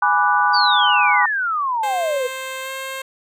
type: chord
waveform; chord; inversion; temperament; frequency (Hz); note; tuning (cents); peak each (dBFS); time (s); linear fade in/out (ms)
sine; G# half-diminished seventh; none; equal; 830.6 / 987.8 / 1174.7 / 1480; G#5 / B5 / D6 / F#6; 0 / 0 / 0 / 0; -19; 0.02-1.26; 5
type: exponential sweep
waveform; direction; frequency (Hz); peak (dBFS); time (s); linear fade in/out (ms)
sine; down; 4761 to 481.6; -18; 0.53-2.28; 20
type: tone with pitch glide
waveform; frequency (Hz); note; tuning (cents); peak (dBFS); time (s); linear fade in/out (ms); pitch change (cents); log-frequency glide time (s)
10% pulse; 525 to 531.7; C5 to C5; +6 to +28; -18; 1.83-3.02; 5; +22; 2.62-2.7
effects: none